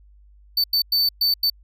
square tone bursts at uneven times, 4540 Hz, C#8, 41 cents sharp, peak -17 dBFS, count 5, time 0.57-0.64 / 0.73-0.82 / 0.92-1.09 / 1.21-1.34 / 1.43-1.5 s, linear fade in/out 5 ms, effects added 50 Hz sine -48 dBFS peak until 1.63 s

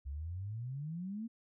sine exponential sweep, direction up, 66 to 234.9 Hz, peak -38 dBFS, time 0.05-1.28 s, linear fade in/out 20 ms, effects none

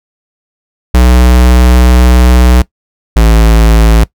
square tone pair in turn, 61.74 / 55.59 Hz, B1 / A1, 0 / +18 cents, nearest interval major second, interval 182 cents, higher first, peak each -3 dBFS, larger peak neither, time 0.94-2.62 / 3.16-4.04 s, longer first, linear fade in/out 5 ms, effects noise-tail reverb RT60 0.1 s tail -20 dB re dry

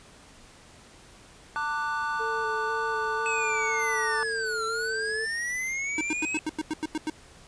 triangle chord, D major, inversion second, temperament equal with one note detuned, 897.5 / 1174.7 / 1480 Hz, A5 / D6 / F#6, +34 / 0 / 0 cents, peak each -30 / -30 / -29 dBFS, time 1.56-4.23 s, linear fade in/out 0 ms
sine tone with vibrato, 443.7 Hz, A4, 14 cents sharp, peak -32 dBFS, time 2.19-5.26 s, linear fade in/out 20 ms, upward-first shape square, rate 2 Hz, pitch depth 18 cents each way
square linear two-way sweep, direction down then up, 2600 to 1338 to 2600 Hz, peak -29 dBFS, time 3.26-6.39 s, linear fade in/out 0 ms, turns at 4.65 s
square tone bursts, 311.1 Hz, D#4, in tune, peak -27 dBFS, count 10, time 5.98-7.099 s, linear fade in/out 2 ms, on 30 ms, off 91 ms
effects pink hiss -52 dBFS RMS until 7.47 s + resampled to 22050 Hz

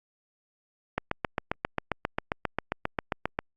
click train, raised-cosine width 0.5 ms, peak -11 dBFS, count 19, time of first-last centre 0.98-3.39 s, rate 7.47 Hz, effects Opus 48 kbps

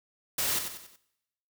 white noise with echo, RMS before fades -29 dBFS, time 0.38-0.59 s, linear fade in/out 5 ms, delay 93 ms, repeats 4, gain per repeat -7 dB, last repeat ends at 0.962 s, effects noise-tail reverb RT60 0.9 s tail -21 dB re dry

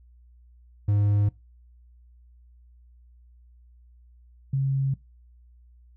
triangle / sine tone pair in turn, 102.6 / 135.66 Hz, G#2 / C#3, -21 / -37 cents, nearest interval perfect fourth, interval 484 cents, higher second, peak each -17 / -21 dBFS, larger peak first, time 0.88-1.29 / 4.53-4.94 s, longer neither, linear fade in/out 5 ms, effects noise-tail reverb RT60 0.2 s tail -20 dB re dry + added 60 Hz sine -51 dBFS peak until 5.96 s

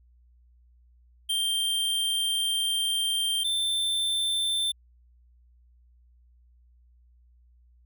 square tone pair in turn, 3166 / 3554 Hz, G7 / A7, +17 / +17 cents, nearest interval major second, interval 200 cents, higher second, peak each -25 dBFS, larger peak neither, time 1.29-3.44 / 3.44-4.72 s, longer first, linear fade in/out 10 ms, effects added 60 Hz sine -56 dBFS peak until 7.85 s

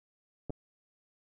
clicks, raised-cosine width 2 ms, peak -25 / -24 dBFS, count 2, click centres 0.497 / 0.504 s, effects none

